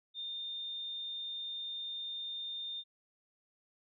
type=tone; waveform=sine; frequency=3625 Hz; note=A#7; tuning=49 cents flat; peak=-38 dBFS; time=0.14-2.84 s; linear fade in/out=50 ms; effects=none